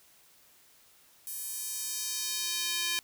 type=tone with high-pass filter sweep; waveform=square; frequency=344.2 Hz; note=F4; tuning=25 cents flat; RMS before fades=-34 dBFS; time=1.27-2.99 s; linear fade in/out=0 ms; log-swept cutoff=11000 to 2700 Hz; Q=1.1; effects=white hiss -61 dBFS RMS until 3.03 s